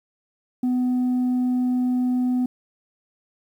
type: tone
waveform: sine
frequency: 250.4 Hz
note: B3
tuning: 24 cents sharp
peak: -16 dBFS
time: 0.63-2.46 s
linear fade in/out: 5 ms
effects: tanh soft clip ceiling -18 dBFS + 9-bit